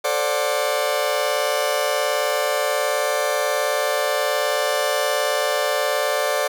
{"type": "chord", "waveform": "sawtooth", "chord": "D dominant seventh", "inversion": "second", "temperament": "just", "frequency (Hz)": [440.5, 528.6, 587.3, 734.2], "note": ["A4", "C5", "D5", "F#5"], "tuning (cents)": [2, 18, 0, -14], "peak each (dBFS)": [-24, -21, -18, -24], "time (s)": [0.04, 6.48], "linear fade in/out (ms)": 10, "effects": []}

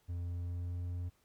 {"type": "tone with pitch glide", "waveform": "triangle", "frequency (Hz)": [87, 88.16], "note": ["F2", "F2"], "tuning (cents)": [-6, 17], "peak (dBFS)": -34, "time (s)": [0.08, 1.1], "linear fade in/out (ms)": 20, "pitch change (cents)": 23, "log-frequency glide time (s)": [0.19, 0.85], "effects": ["pink hiss -73 dBFS RMS until 1.24 s"]}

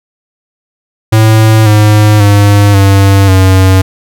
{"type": "tone with pitch steps", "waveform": "square", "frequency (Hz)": [110, 105.89, 101.92, 98.11, 94.44], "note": ["A2", "G#2", "G#2", "G2", "F#2"], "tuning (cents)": [0, 34, -32, 2, 36], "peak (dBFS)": -3, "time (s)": [1.12, 3.82], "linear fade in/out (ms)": 10, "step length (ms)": 540, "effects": []}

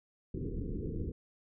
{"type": "low-pass noise", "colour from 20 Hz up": "pink", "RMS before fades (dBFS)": -37, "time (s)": [0.34, 1.12], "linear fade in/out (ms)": 5, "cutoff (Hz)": 470, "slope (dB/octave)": 96, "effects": []}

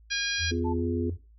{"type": "harmonic tone", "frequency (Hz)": 814, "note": "G#5", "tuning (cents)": -35, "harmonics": [2, 3, 4, 5, 6, 7], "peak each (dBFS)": [-31, -33, -34, -35, -36, -36], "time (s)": [0.1, 0.52], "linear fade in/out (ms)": 20}
{"type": "tone with pitch glide", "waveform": "sine", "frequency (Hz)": [84, 87.47], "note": ["E2", "F2"], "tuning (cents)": [33, 3], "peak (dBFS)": -30, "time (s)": [0.38, 1.18], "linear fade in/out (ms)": 50, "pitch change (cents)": 70, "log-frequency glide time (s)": [0.73, 0.84]}
{"type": "chord", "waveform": "sine", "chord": "F diminished", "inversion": "second", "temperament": "just", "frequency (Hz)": [251.4, 349.2, 419.1], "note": ["Cb4", "F4", "Ab4"], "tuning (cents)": [31, 0, 16], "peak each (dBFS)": [-30, -31, -33], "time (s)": [0.51, 1.1], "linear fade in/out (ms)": 5}
{"type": "tone", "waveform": "sine", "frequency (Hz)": 880, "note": "A5", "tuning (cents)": 0, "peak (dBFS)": -33, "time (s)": [0.64, 0.74], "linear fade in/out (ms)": 20}
{"effects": ["noise-tail reverb RT60 0.3 s tail -18 dB re dry", "added 55 Hz sine -52 dBFS peak until 1.38 s"]}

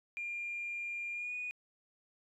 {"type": "tone with pitch glide", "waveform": "sine", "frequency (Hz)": [2400, 2466], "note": ["D7", "D#7"], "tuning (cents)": [37, -16], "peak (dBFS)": -36, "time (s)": [0.17, 1.51], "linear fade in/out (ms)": 0, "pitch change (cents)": 47, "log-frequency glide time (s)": [1.13, 1.34], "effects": ["tanh soft clip ceiling -32 dBFS"]}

